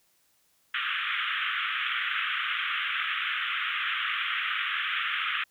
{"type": "band-pass noise", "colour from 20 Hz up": "pink", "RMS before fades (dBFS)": -30, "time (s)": [0.74, 5.44], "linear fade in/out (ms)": 5, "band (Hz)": [1200, 3400], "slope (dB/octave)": 96, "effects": ["white hiss -68 dBFS RMS until 5.5 s"]}